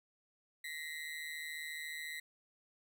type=ring-modulated tone; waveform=35% pulse; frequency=1975.5 Hz; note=B6; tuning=in tune; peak=-37 dBFS; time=0.64-2.2 s; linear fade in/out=5 ms; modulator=77.1 Hz; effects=none